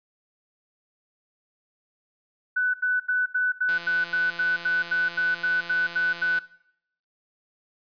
sine tone bursts, 1494 Hz, F#6, 16 cents sharp, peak -20 dBFS, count 15, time 2.56-6.394 s, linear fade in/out 10 ms, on 180 ms, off 81 ms
click train, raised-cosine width 0.2 ms, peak -21 dBFS, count 462, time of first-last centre 3.69-6.386 s, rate 171 Hz
effects noise-tail reverb RT60 0.7 s tail -18 dB re dry + resampled to 11025 Hz

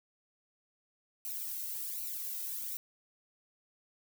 violet noise with flanger, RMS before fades -39 dBFS, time 1.25-2.77 s, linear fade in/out 0 ms, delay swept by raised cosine 0.58 to 1.78 ms, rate 1.3 Hz, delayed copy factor -1, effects none

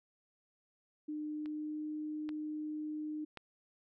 sine tone with pitch glide, 302.6 to 304.9 Hz, D#4 to D#4, -48 to -35 cents, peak -37 dBFS, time 1.08-3.25 s, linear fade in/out 10 ms, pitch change +13 cents, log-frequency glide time 1.31-1.85 s
clicks, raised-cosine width 0.3 ms, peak -37 / -31 / -29 dBFS, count 3, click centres 1.459 / 2.291 / 3.373 s
effects none

